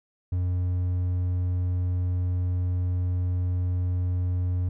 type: tone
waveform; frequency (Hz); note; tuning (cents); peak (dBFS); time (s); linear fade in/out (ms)
triangle; 90; F#2; -47; -21; 0.32-4.69; 5
effects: none